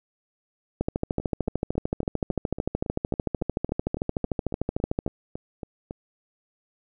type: two click trains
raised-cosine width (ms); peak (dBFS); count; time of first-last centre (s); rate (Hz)
2; -11 / -20; 58 / 18; 0.81-5.064 / 1.2-5.909; 13.4 / 3.61
effects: none